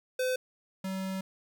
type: tone pair in turn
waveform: square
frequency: 510 / 190.37 Hz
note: C5 / F#3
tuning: -44 / +50 cents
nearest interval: octave + perfect fourth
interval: 1706 cents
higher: first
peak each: -28 / -33 dBFS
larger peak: first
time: 0.19-0.36 / 0.84-1.21 s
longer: second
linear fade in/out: 5 ms
effects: 11-bit